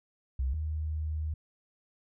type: tone pair in turn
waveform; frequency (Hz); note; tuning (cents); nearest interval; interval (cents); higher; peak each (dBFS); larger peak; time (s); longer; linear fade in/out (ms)
sine; 65.41 / 77.52; C2 / D#2; 0 / -6; minor third; 294; second; -27 / -30; first; 0.39-0.54 / 0.54-1.34; second; 5
effects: none